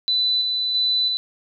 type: tone with tremolo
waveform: sine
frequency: 3993 Hz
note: B7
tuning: 18 cents sharp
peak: -17 dBFS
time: 0.08-1.17 s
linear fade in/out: 0 ms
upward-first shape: square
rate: 1.5 Hz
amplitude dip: 30%
effects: none